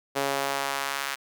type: tone with high-pass filter sweep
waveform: sawtooth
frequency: 138.59 Hz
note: C#3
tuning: in tune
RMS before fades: -29 dBFS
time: 0.15-1.16 s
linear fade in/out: 20 ms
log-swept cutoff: 460 to 1500 Hz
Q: 1.1
effects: none